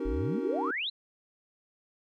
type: chord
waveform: triangle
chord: D# minor seventh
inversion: third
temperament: equal with one note detuned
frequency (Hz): 277.2 / 311.1 / 379.1 / 466.2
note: C#4 / D#4 / F#4 / A#4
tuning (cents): 0 / 0 / +42 / 0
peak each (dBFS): -34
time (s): 0-0.71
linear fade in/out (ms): 5
type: exponential sweep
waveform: sine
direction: up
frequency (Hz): 38.89 to 4186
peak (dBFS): -30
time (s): 0.05-0.9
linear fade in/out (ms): 10
effects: none